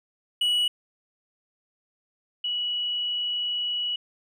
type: tone pair in turn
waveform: triangle / sine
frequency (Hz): 2933 / 2933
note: F#7 / F#7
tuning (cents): -16 / -16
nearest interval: unison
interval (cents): 0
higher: neither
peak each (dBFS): -19 / -25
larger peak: first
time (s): 0.41-0.68 / 2.44-3.96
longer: second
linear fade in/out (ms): 5
effects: none